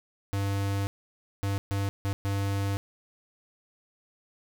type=tone bursts at uneven times; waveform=square; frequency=99.2 Hz; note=G2; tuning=21 cents sharp; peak=-27 dBFS; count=5; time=0.33-0.87 / 1.43-1.58 / 1.71-1.89 / 2.05-2.13 / 2.25-2.77 s; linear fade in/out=0 ms; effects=none